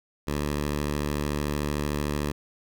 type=tone; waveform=10% pulse; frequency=73.42 Hz; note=D2; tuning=in tune; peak=-18 dBFS; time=0.27-2.32 s; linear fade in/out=10 ms; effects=none